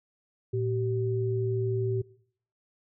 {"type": "tone pair together", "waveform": "sine", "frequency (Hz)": [114.13, 384.5], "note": ["A#2", "G4"], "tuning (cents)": [-36, -33], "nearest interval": "octave + major sixth", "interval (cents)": 2103, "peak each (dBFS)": [-28, -29], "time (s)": [0.53, 2.02], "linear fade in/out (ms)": 10, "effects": ["noise-tail reverb RT60 0.6 s tail -20 dB re dry"]}